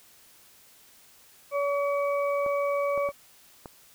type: harmonic tone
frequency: 568 Hz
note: C#5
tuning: 42 cents sharp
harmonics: 1 / 2 / 4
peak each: -25 / -31 / -37 dBFS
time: 1.51-3.12 s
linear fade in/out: 50 ms
type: clicks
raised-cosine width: 1 ms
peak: -25 dBFS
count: 4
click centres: 2.463 / 2.977 / 3.089 / 3.658 s
effects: white hiss -56 dBFS RMS until 3.94 s